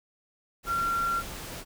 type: tone in noise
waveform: sine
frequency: 1372 Hz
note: F6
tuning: 31 cents flat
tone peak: -25 dBFS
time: 0.66-1.23 s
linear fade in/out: 50 ms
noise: pink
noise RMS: -39 dBFS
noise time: 0.63-1.65 s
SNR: +11 dB
effects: none